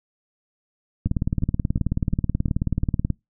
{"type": "two click trains", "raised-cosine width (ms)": 5, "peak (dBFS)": [-17, -9], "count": [6, 39], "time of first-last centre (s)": [[1.07, 2.837], [1.06, 3.103]], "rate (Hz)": [2.83, 18.6], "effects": ["noise-tail reverb RT60 0.2 s tail -26 dB re dry"]}